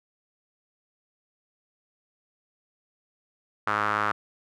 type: tone with band-pass filter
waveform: sawtooth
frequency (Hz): 105.2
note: G#2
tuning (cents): +23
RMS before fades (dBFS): -26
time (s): 3.67-4.12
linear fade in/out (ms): 5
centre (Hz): 1300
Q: 3.9
effects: none